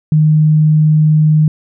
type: tone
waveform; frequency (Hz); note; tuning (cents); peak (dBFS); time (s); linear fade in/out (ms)
sine; 154.1; D#3; -16; -6; 0.12-1.48; 2
effects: none